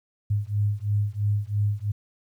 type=beating tone pair; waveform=sine; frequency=101.9 / 104.9 Hz; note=G#2 / G#2; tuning=-32 / +18 cents; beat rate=3 Hz; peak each=-25 dBFS; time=0.3-1.92 s; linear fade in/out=10 ms; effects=10-bit